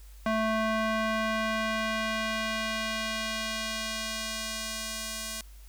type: tone with band-pass filter sweep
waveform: square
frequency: 220 Hz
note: A3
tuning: in tune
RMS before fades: -31 dBFS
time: 0.26-5.41 s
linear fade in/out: 2 ms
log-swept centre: 1000 to 8300 Hz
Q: 0.72
effects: added 50 Hz sine -46 dBFS peak until 5.68 s + white hiss -59 dBFS RMS until 5.68 s